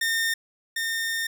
sawtooth tone pair in turn, 1822 / 1822 Hz, A#6 / A#6, -40 / -40 cents, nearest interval unison, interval 0 cents, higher neither, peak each -19 / -22 dBFS, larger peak first, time 0.01-0.34 / 0.76-1.27 s, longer second, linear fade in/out 5 ms, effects none

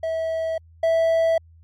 triangle tone pair in turn, 649 / 656.2 Hz, E5 / E5, -27 / -8 cents, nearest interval unison, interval 19 cents, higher second, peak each -20 / -14 dBFS, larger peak second, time 0.03-0.58 / 0.83-1.38 s, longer neither, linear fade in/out 5 ms, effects added 82 Hz sine -47 dBFS peak until 1.63 s + MP3 64 kbps

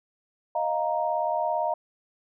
sine chord, Eb suspended second, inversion none, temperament just, 622.3 / 700 / 933.4 Hz, Eb5 / F5 / Bb5, 0 / +4 / +2 cents, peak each -28 dBFS, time 0.55-1.74 s, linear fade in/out 5 ms, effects none

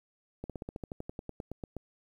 slowing click train, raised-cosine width 2 ms, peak -25 dBFS, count 16, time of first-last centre 0.44-1.767 s, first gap 57 ms, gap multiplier 1.06, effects 10-bit

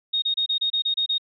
sine tone bursts, 3722 Hz, A#7, 3 cents flat, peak -20 dBFS, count 9, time 0.13-1.182 s, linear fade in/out 10 ms, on 92 ms, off 28 ms, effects none

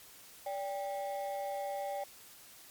triangle ring-modulated tone, 685 Hz, F5, 34 cents flat, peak -30 dBFS, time 0.46-2.04 s, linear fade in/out 5 ms, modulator 109 Hz, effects white hiss -55 dBFS RMS until 2.7 s + MP3 96 kbps

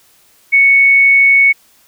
sine tone, 2217 Hz, C#7, in tune, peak -5 dBFS, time 0.52-1.53 s, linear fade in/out 20 ms, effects white hiss -50 dBFS RMS until 1.87 s

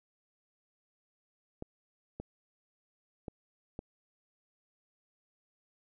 clicks, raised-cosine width 2 ms, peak -26 dBFS, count 4, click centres 1.624 / 2.2 / 3.282 / 3.791 s, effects none

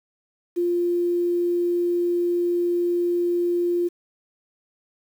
sine tone with quantisation, 349.2 Hz, F4, in tune, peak -19 dBFS, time 0.56-3.89 s, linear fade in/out 20 ms, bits 8, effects none

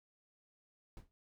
brown noise with exponential decay, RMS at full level -45 dBFS, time 0.97-1.11 s, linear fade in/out 0 ms, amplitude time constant 30 ms, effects none

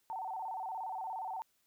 sine tone with vibrato, 823 Hz, G#5, 16 cents flat, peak -37 dBFS, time 0.1-1.42 s, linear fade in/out 0 ms, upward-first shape square, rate 17 Hz, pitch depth 150 cents each way, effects white hiss -75 dBFS RMS until 1.66 s

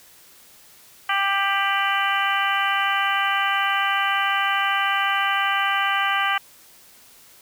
harmonic tone with a mistuned harmonic, 394.6 Hz, G4, 11 cents sharp, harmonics 2 / 3 / 4 / 5 / 6 / 7 / 8, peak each -26 / -24 / -25 / -27 / -29 / -32 / -29 dBFS, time 1.09-6.38 s, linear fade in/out 5 ms, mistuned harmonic 8, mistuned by -80 cents, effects white hiss -50 dBFS RMS until 7.41 s

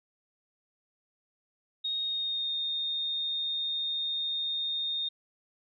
sine tone with pitch glide, 3729 to 3673 Hz, A#7 to A#7, 0 to -26 cents, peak -29 dBFS, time 1.84-5.09 s, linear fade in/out 10 ms, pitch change -26 cents, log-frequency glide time 2-2.53 s, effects none

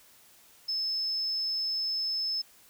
sine tone, 5230 Hz, E8, 15 cents flat, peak -28 dBFS, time 0.68-2.42 s, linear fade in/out 10 ms, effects white hiss -58 dBFS RMS until 2.69 s

